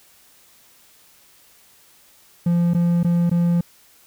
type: tone with dropouts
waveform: triangle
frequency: 172.3 Hz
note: F3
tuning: 23 cents flat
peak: -13 dBFS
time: 2.46-3.61 s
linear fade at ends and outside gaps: 5 ms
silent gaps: 2.737-2.746 / 3.032-3.045 / 3.297-3.313 s
effects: white hiss -53 dBFS RMS until 4.06 s